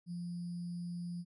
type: tone with sample-and-hold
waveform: sine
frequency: 174.1 Hz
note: F3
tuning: 5 cents flat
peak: -38 dBFS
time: 0.06-1.25 s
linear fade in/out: 50 ms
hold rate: 4900 Hz
effects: resampled to 24000 Hz